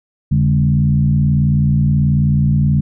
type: tone with frequency modulation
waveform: sine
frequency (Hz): 143.3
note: D3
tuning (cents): -42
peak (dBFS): -10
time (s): 0.31-2.81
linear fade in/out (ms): 10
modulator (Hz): 58.6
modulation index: 1
effects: none